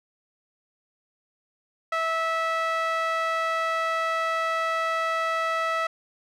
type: tone with band-pass filter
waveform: sawtooth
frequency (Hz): 653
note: E5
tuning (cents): -17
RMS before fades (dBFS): -26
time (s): 1.92-5.87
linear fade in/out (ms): 5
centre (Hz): 1500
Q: 1.7
effects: none